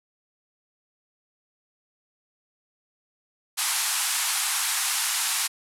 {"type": "band-pass noise", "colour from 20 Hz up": "white", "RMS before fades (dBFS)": -26, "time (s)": [3.57, 5.48], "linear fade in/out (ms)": 20, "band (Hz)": [790, 12000], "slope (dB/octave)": 48, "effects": []}